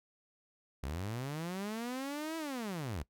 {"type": "linear two-way sweep", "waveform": "sawtooth", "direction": "up then down", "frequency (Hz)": [61.74, 329.6, 61.74], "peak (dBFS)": -33, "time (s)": [0.83, 3.03], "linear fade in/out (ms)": 5, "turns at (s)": 2.37, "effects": ["noise-tail reverb RT60 0.1 s tail -20 dB re dry"]}